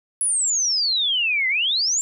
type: exponential two-way sweep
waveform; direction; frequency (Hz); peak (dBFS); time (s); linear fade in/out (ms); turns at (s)
sine; down then up; 10390 to 2002 to 7500; -18; 0.21-2.01; 0; 1.48
effects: none